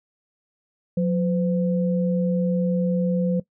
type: tone pair together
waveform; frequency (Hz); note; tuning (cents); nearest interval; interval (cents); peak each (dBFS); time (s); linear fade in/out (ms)
sine; 180 / 509.1; F#3 / C5; -47 / -47; octave + tritone; 1800; -19 / -26; 0.97-3.4; 5
effects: noise-tail reverb RT60 0.1 s tail -19 dB re dry